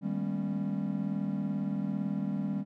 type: tone cluster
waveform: triangle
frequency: 155.2 / 197.6 / 215.6 / 239 / 273.8 Hz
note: D#3 / G3 / A3 / A#3 / C#4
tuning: -4 / +14 / -35 / +43 / -21 cents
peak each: -36 / -30 / -38 / -38 / -36 dBFS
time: 0.01-2.65 s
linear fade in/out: 50 ms
effects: none